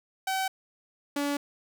sawtooth tone pair in turn, 764 / 286.2 Hz, G5 / D4, -45 / -45 cents, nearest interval octave + perfect fourth, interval 1700 cents, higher first, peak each -23 dBFS, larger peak neither, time 0.27-0.48 / 1.16-1.37 s, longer neither, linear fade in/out 5 ms, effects none

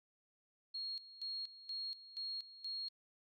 sine tone with tremolo, 4275 Hz, C8, 36 cents sharp, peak -40 dBFS, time 0.74-2.89 s, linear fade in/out 10 ms, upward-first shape square, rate 2.1 Hz, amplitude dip 80%, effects none

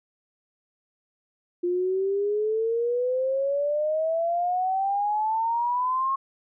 sine exponential sweep, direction up, 349.2 to 1088 Hz, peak -22 dBFS, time 1.63-6.16 s, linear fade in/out 10 ms, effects none

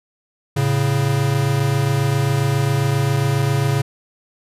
square tone pair together, 111.6 / 139.02 Hz, A2 / C#3, +25 / +5 cents, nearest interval major third, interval 380 cents, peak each -21 / -18 dBFS, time 0.56-3.82 s, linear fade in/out 10 ms, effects resampled to 32000 Hz

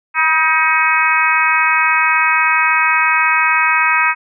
harmonic tone with a mistuned harmonic, 316.3 Hz, D#4, 29 cents sharp, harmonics 3 / 4 / 5 / 6 / 7 / 8, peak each -18 / -17 / -18 / -20 / -18 / -17 dBFS, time 0.14-4.15 s, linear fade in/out 50 ms, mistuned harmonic 3, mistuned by +26 cents, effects none

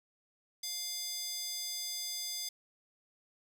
square tone with high-pass filter, 700 Hz, F5, 4 cents sharp, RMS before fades -39 dBFS, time 0.63-2.49 s, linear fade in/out 5 ms, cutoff 4800 Hz, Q 2.4, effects none

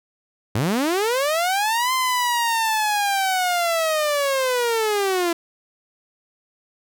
sawtooth linear two-way sweep, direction up then down, 93.8 to 1042 to 334.1 Hz, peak -15 dBFS, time 0.55-5.33 s, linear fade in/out 5 ms, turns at 1.93 s, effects none

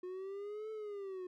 triangle linear two-way sweep, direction up then down, 360.1 to 439.4 to 360.1 Hz, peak -39 dBFS, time 0.03-1.27 s, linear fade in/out 5 ms, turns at 0.71 s, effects none

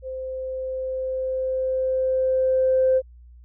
sine tone with level ramp, 520 Hz, C5, 11 cents flat, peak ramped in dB -29 to -14 dBFS, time 0.02-3.02 s, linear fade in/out 50 ms, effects tanh soft clip ceiling -10 dBFS + added 60 Hz sine -44 dBFS peak until 3.44 s

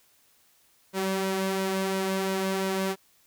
sawtooth tone with flanger, 191.5 Hz, G3, 40 cents flat, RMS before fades -28 dBFS, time 0.93-2.96 s, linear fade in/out 50 ms, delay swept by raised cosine 2 to 3.4 ms, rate 2.9 Hz, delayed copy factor +0.55, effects white hiss -63 dBFS RMS until 3.26 s

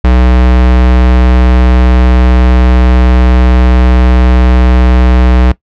square tone, 62.2 Hz, B1, 13 cents sharp, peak -4 dBFS, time 0.04-5.52 s, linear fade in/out 5 ms, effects noise-tail reverb RT60 0.1 s tail -19 dB re dry + low-pass 3000 Hz 12 dB/octave

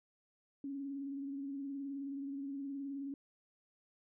sine tone with vibrato, 277.2 Hz, C#4, in tune, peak -39 dBFS, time 0.64-3.14 s, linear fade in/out 2 ms, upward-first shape sine, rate 19 Hz, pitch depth 39 cents each way, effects none

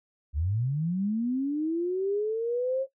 sine linear sweep, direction up, 66.2 to 543 Hz, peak -25 dBFS, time 0.33-2.87 s, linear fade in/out 50 ms, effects noise-tail reverb RT60 0.1 s tail -17 dB re dry

